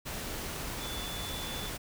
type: tone in noise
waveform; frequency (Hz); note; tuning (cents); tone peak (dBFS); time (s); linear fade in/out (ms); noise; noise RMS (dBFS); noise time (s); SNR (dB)
sine; 3473; A7; -23; -41; 0.8-1.7; 20; pink; -38; 0.05-1.78; -6
effects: none